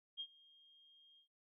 sine tone with ADSR envelope, 3227 Hz, G7, 50 cents sharp, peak -40 dBFS, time 0.17-1.28 s, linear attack 32 ms, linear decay 63 ms, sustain -24 dB, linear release 99 ms, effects none

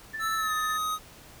sine tone with tremolo, 1765 Hz, A6, 5 cents sharp, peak -30 dBFS, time 0.13-0.78 s, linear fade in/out 20 ms, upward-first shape sine, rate 16 Hz, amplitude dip 40%
square tone with pitch glide, 1316 to 1255.8 Hz, E6 to D#6, -3 to +16 cents, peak -28 dBFS, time 0.19-0.99 s, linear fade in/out 50 ms, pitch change -81 cents, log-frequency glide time 0.36-0.53 s
effects pink hiss -50 dBFS RMS until 1.4 s

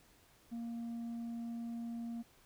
sine tone with tanh clipping, 233.1 Hz, A#3, in tune, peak -40 dBFS, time 0.51-2.23 s, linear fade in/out 20 ms, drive 3 dB, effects pink hiss -66 dBFS RMS until 2.45 s

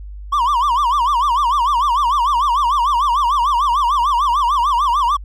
triangle tone with vibrato, 1056 Hz, C6, 16 cents sharp, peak -11 dBFS, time 0.32-5.17 s, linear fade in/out 10 ms, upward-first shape sine, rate 6.7 Hz, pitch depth 220 cents each way, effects added 50 Hz sine -29 dBFS peak until 5.24 s

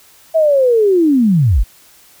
sine linear sweep, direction down, 658 to 34.1 Hz, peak -8 dBFS, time 0.34-1.64 s, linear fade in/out 20 ms, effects white hiss -46 dBFS RMS until 2.2 s

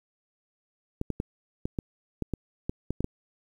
clicks, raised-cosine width 3 ms, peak -16 dBFS, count 11, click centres 1.014 / 1.103 / 1.201 / 1.655 / 1.788 / 2.223 / 2.337 / 2.695 / 2.906 / 3.006 / 3.044 s, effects 9-bit

